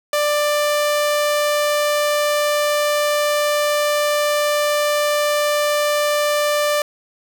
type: tone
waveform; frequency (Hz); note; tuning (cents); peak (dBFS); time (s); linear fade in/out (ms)
sawtooth; 591; D5; +11; -12; 0.13-6.82; 2
effects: none